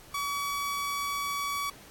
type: tone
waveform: sawtooth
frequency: 1137 Hz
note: C#6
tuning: 44 cents sharp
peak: -26 dBFS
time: 0.14-1.7 s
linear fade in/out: 5 ms
effects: pink hiss -52 dBFS RMS until 1.9 s + AAC 64 kbps